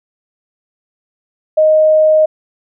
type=tone; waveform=sine; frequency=622.3 Hz; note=D#5; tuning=in tune; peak=-6 dBFS; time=1.57-2.26 s; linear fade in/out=10 ms; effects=none